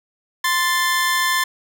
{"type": "tone pair together", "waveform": "sawtooth", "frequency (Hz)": [1045, 1757.5], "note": ["C6", "A6"], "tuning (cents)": [-2, -2], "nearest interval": "major sixth", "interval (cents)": 900, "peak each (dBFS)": -16, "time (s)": [0.44, 1.44], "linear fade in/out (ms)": 5, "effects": []}